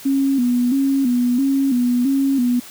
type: tone with vibrato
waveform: sine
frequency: 258.5 Hz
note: C4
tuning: 21 cents flat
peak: -14 dBFS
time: 0.05-2.6 s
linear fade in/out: 10 ms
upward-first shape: square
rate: 1.5 Hz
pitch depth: 96 cents each way
effects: white hiss -39 dBFS RMS until 2.7 s + high-pass 80 Hz 12 dB/octave